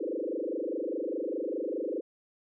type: tone with frequency modulation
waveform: sine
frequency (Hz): 415.3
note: G#4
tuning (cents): 0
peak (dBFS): -30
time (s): 0-2.01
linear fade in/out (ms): 10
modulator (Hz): 24.9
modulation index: 4.8
effects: none